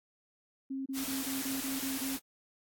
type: tone bursts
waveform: sine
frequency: 268.4 Hz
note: C4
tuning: 44 cents sharp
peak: -34 dBFS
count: 8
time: 0.7-2.169 s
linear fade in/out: 10 ms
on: 160 ms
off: 27 ms
type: noise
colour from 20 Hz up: white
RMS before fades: -38 dBFS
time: 0.93-2.2 s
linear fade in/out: 50 ms
effects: AAC 64 kbps